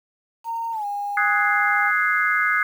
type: tone with pitch glide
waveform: sine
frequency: 919 to 814 Hz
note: A#5 to G#5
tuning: -25 to -35 cents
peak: -24 dBFS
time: 0.44-1.92 s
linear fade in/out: 50 ms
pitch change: -210 cents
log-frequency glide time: 0.72-0.85 s
type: chord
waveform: sine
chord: Ab dominant seventh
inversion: second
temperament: equal with one note detuned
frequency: 1254.6 / 1480 / 1661.2 / 2093 Hz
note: Eb6 / Gb6 / Ab6 / C7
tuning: +14 / 0 / 0 / 0 cents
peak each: -23 dBFS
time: 1.17-2.63 s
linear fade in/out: 2 ms
effects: 8-bit